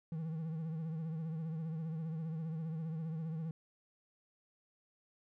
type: tone with vibrato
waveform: triangle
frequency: 160.7 Hz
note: E3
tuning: 44 cents flat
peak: -35 dBFS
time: 0.12-3.51 s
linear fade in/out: 2 ms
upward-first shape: triangle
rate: 15 Hz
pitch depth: 76 cents each way
effects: none